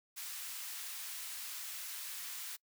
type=high-pass noise; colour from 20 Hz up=white; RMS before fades=-44 dBFS; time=0.16-2.57 s; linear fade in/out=20 ms; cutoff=1300 Hz; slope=12 dB/octave; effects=noise-tail reverb RT60 0.1 s tail -25 dB re dry